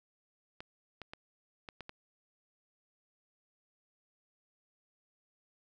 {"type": "clicks", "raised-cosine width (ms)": 0.3, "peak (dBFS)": -28, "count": 6, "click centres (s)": [0.605, 1.017, 1.135, 1.688, 1.807, 1.894], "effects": []}